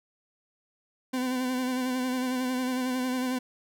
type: tone with vibrato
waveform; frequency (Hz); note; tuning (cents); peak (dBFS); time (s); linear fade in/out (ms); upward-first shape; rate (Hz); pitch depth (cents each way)
40% pulse; 254.5; C4; -48; -26; 1.13-3.39; 10; sine; 11; 35
effects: none